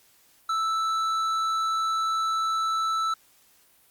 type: tone with tanh clipping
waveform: sine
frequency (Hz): 1318.5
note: E6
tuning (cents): 0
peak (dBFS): -25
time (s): 0.49-3.14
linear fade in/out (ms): 5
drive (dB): 10
effects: white hiss -60 dBFS RMS until 3.9 s + Opus 48 kbps